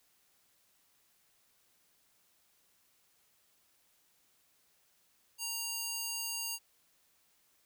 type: tone with high-pass filter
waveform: square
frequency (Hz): 932.3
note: A#5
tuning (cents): 0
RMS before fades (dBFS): -38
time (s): 5.38-6.59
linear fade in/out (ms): 50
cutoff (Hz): 4400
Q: 0.67
effects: white hiss -71 dBFS RMS until 7.65 s